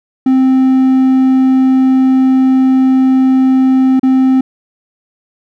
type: tone with dropouts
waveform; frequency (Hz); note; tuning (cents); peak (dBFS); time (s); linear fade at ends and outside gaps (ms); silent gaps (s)
triangle; 261.6; C4; 0; -4; 0.26-4.41; 5; 3.996-4.031
effects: none